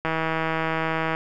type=click train; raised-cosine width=0.5 ms; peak=-10 dBFS; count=178; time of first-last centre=0.05-1.149 s; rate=161 Hz; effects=none